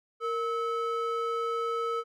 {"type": "ring-modulated tone", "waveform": "triangle", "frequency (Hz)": 880, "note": "A5", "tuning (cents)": 0, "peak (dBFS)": -23, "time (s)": [0.2, 2.04], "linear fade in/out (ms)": 50, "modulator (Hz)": 416, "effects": []}